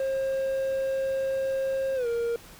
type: tone with pitch glide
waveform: triangle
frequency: 535 to 468.4 Hz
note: C5 to A#4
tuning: +38 to +8 cents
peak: -23 dBFS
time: 0-2.36 s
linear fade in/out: 2 ms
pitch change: -230 cents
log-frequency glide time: 1.95-2.07 s
effects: pink hiss -49 dBFS RMS until 2.59 s